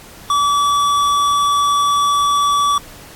sine tone with hard clipping, 1149 Hz, D6, 38 cents flat, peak -14 dBFS, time 0.3-2.78 s, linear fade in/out 2 ms, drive 13 dB, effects pink hiss -39 dBFS RMS until 3.15 s + AAC 64 kbps

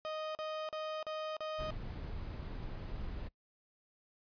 30% pulse tone bursts, 622.3 Hz, D#5, in tune, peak -35 dBFS, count 5, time 0.05-1.706 s, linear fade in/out 0 ms, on 300 ms, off 39 ms
brown noise, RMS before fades -42 dBFS, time 1.58-3.29 s, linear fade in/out 20 ms
effects noise-tail reverb RT60 0.1 s tail -22 dB re dry + resampled to 11025 Hz

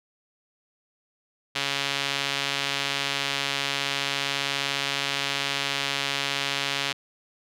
sawtooth tone with band-pass filter, 139.6 Hz, C#3, 13 cents sharp, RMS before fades -28 dBFS, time 1.55-6.93 s, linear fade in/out 10 ms, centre 3300 Hz, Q 1.4, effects none

